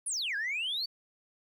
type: exponential two-way sweep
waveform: sine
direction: down then up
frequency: 10548 to 1587 to 4615 Hz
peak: -29 dBFS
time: 0.06-0.86 s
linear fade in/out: 10 ms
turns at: 0.36 s
effects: tanh soft clip ceiling -28 dBFS + 11-bit